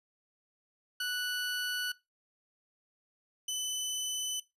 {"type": "tone pair in turn", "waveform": "20% pulse", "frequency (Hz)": [1480, 3012], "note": ["F#6", "F#7"], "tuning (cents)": [0, 30], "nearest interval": "octave", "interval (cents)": 1230, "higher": "second", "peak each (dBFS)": -27, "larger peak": "neither", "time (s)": [[1, 1.92], [3.48, 4.4]], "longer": "neither", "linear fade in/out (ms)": 5, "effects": ["noise-tail reverb RT60 0.2 s tail -18 dB re dry", "resampled to 32000 Hz"]}